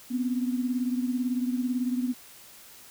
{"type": "beating tone pair", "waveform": "sine", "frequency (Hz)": [246.9, 264.9], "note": ["B3", "C4"], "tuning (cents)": [0, 22], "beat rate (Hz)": 18, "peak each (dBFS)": [-26, -32], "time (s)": [0.1, 2.14], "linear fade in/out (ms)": 20, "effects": ["white hiss -50 dBFS RMS until 2.9 s"]}